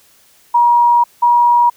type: tone pair in turn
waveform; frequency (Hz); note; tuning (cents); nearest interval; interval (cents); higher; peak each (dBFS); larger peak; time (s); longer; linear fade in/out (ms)
sine; 954 / 957.6; A#5 / A#5; +40 / +46; unison; 6; second; -7; neither; 0.54-1.04 / 1.22-1.7; first; 10
effects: white hiss -50 dBFS RMS until 1.76 s